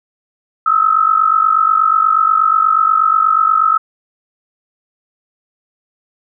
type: tone pair together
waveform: sine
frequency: 1270.2 / 1318.5 Hz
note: D#6 / E6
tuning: +35 / 0 cents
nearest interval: minor second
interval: 65 cents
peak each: -12 dBFS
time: 0.66-3.78 s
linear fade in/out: 5 ms
effects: none